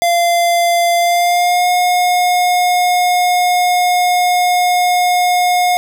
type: tone with pitch glide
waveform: square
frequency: 690 to 718.5 Hz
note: F5 to F5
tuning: -21 to +49 cents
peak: -11 dBFS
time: 0.02-5.77 s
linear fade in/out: 0 ms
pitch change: +70 cents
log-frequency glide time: 0.97-1.69 s
effects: none